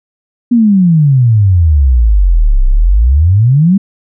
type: exponential two-way sweep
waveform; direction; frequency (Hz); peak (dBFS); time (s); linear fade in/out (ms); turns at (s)
sine; down then up; 246.9 to 30.87 to 204.3; -4; 0.51-3.78; 10; 2.66
effects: none